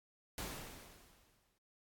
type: noise with exponential decay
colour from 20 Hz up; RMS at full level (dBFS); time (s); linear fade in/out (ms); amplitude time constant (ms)
pink; -41; 0.38-1.58; 1; 260
effects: AAC 64 kbps